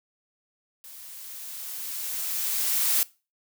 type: noise with level ramp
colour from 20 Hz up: blue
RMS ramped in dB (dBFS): -45 to -22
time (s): 0.84-3.03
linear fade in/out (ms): 0
effects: noise-tail reverb RT60 0.3 s tail -21 dB re dry